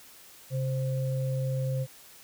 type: tone pair together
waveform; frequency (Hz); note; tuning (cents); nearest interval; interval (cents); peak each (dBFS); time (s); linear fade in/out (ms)
sine; 133.34 / 523.3; C3 / C5; +33 / 0; 2 octaves; 2367; -27 / -35; 0.5-1.87; 50
effects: white hiss -52 dBFS RMS until 2.23 s